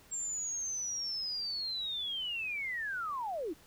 sine linear sweep, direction down, 7459 to 277.2 Hz, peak -34 dBFS, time 0.11-3.54 s, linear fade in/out 20 ms, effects pink hiss -60 dBFS RMS until 3.66 s

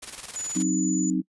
white noise with tremolo, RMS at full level -36 dBFS, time 0.02-0.63 s, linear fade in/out 10 ms, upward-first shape square, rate 19 Hz, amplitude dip 60%
sine tone, 6970 Hz, A8, 17 cents flat, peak -29 dBFS, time 0.36-1.1 s, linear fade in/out 0 ms
sine chord, C diminished, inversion second, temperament equal, 185 / 261.6 / 311.1 Hz, Gb3 / C4 / Eb4, 0 / 0 / 0 cents, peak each -26 dBFS, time 0.55-1.22 s, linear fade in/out 20 ms
effects noise-tail reverb RT60 0.1 s tail -25 dB re dry + resampled to 24000 Hz

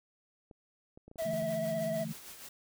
clicks, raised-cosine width 2 ms, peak -38 dBFS, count 8, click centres 0.512 / 0.975 / 1.08 / 1.114 / 1.158 / 1.223 / 1.335 / 1.423 s
white noise with tremolo, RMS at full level -47 dBFS, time 1.18-2.49 s, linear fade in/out 5 ms, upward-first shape sine, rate 6.5 Hz, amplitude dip 45%
triangle tone with vibrato, 651 Hz, E5, 22 cents flat, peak -30 dBFS, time 1.18-2.05 s, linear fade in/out 20 ms, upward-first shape sine, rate 16 Hz, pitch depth 33 cents each way
sine chord, D suspended second, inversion none, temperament equal with one note detuned, 146.83 / 167.79 / 220 Hz, D3 / E3 / A3, 0 / +31 / 0 cents, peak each -43 / -40 / -39 dBFS, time 1.25-2.13 s, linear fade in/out 10 ms
effects none

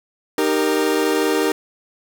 40% pulse chord, Eb major, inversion none, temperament equal with one note detuned, 307.4 / 392 / 466.2 Hz, Eb4 / G4 / Bb4, -21 / 0 / 0 cents, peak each -20 dBFS, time 0.38-1.52 s, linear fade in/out 2 ms, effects none

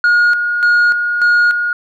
sine tone with tremolo, 1436 Hz, F6, 48 cents sharp, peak -5 dBFS, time 0.04-1.73 s, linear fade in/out 2 ms, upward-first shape square, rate 1.7 Hz, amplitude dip 60%, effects tanh soft clip ceiling -7 dBFS

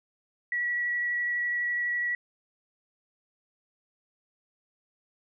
sine tone with vibrato, 1934 Hz, B6, 37 cents flat, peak -26 dBFS, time 0.52-2.15 s, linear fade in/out 2 ms, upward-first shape sine, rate 12 Hz, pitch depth 9 cents each way, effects none

